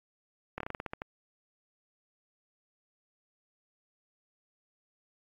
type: slowing click train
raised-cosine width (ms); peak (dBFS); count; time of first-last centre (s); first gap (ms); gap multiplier
0.5; -21; 10; 0.58-1.019; 24; 1.17
effects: AAC 32 kbps